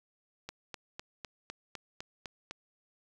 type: click train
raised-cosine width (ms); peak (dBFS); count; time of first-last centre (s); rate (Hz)
0.2; -23; 9; 0.49-2.51; 3.96
effects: 9-bit